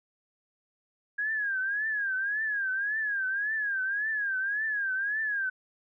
sine tone with vibrato, 1641 Hz, G#6, 21 cents flat, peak -27 dBFS, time 1.18-5.5 s, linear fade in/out 10 ms, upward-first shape triangle, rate 1.8 Hz, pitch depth 150 cents each way, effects none

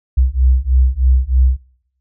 sine beating tone pair, 62.5 / 65.7 Hz, B1 / C2, +21 / +8 cents, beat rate 3.2 Hz, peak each -13 dBFS, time 0.17-1.57 s, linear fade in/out 10 ms, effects noise-tail reverb RT60 0.7 s tail -20 dB re dry

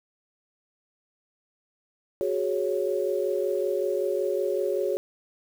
sine chord, F# suspended second, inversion none, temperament equal, 370 / 415.3 / 554.4 Hz, F#4 / G#4 / C#5, 0 / 0 / 0 cents, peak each -28 dBFS, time 2.21-4.97 s, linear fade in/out 0 ms, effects 8-bit

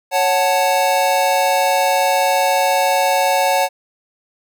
square chord, F# minor, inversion second, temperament equal, 554.4 / 740 / 880 Hz, C#5 / F#5 / A5, 0 / 0 / 0 cents, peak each -19 / -18 / -19 dBFS, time 0.11-3.69 s, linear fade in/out 50 ms, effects none

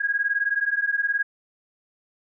sine beating tone pair, 1633 / 1652 Hz, G#6 / G#6, -30 / -10 cents, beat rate 19 Hz, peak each -24 / -24 dBFS, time 0-1.23 s, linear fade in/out 10 ms, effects none

